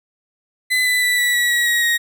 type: tone with pitch steps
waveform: 35% pulse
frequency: 2014 / 1994.3 / 1974.8 / 1955.5 / 1936.4 / 1917.5 / 1898.8 / 1880.2 Hz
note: B6 / B6 / B6 / B6 / B6 / A#6 / A#6 / A#6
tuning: +33 / +16 / -1 / -18 / -35 / +48 / +31 / +14 cents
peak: -13 dBFS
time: 0.7-1.98 s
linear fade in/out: 20 ms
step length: 160 ms
effects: none